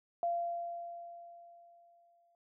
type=tone with exponential decay; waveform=sine; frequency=688 Hz; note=F5; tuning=26 cents flat; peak=-29 dBFS; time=0.23-2.35 s; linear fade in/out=1 ms; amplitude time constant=460 ms; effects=none